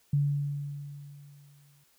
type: tone with exponential decay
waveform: sine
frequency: 143.3 Hz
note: D3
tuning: 42 cents flat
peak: -21 dBFS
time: 0.13-1.84 s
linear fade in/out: 5 ms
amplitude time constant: 370 ms
effects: white hiss -66 dBFS RMS until 1.98 s